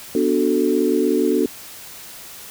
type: chord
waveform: sine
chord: B minor seventh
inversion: none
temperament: equal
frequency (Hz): 246.9 / 293.7 / 370 / 440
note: B3 / D4 / F#4 / A4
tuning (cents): 0 / 0 / 0 / 0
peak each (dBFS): -22 / -20 / -20 / -21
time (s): 0.15-1.46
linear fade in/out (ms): 2
effects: white hiss -38 dBFS RMS until 2.5 s